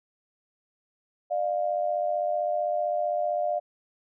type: tone pair together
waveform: sine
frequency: 603.4 / 699 Hz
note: D5 / F5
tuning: +47 / +1 cents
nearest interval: minor third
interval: 254 cents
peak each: -27 dBFS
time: 1.3-3.6 s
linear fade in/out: 20 ms
effects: none